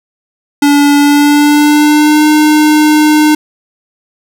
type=tone with pitch glide; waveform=square; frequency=287.6 to 304 Hz; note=D4 to D#4; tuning=-36 to -40 cents; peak=-5 dBFS; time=0.62-3.35 s; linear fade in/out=5 ms; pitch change=+96 cents; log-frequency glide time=0.98-2.27 s; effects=none